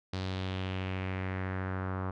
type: tone with low-pass filter sweep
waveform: sawtooth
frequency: 93.8 Hz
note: F#2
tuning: 24 cents sharp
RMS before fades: -35 dBFS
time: 0.13-2.11 s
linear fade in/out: 5 ms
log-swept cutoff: 4400 to 1200 Hz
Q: 2.6
effects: none